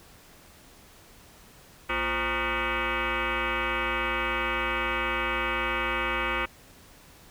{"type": "tone with frequency modulation", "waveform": "sine", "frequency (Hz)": 524, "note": "C5", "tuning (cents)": 2, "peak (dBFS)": -25, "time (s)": [1.89, 6.46], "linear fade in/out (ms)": 10, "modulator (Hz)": 291, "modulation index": 7.5, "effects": ["pink hiss -53 dBFS RMS until 7.3 s"]}